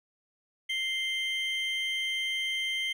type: tone pair together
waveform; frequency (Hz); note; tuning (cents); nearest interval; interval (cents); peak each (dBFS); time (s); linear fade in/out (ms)
triangle; 2093 / 3139; C7 / G7; 0 / +2; perfect fifth; 702; -30 / -30; 0.69-2.93; 10
effects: none